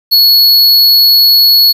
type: tone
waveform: square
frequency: 4370 Hz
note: C#8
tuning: 26 cents flat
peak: -4 dBFS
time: 0.11-1.73 s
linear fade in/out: 20 ms
effects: 7-bit